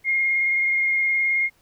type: tone with vibrato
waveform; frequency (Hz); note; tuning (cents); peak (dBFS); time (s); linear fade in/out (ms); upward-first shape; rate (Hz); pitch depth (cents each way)
sine; 2135; C7; +34; -18; 0.04-1.5; 50; triangle; 19; 19
effects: pink hiss -61 dBFS RMS until 1.61 s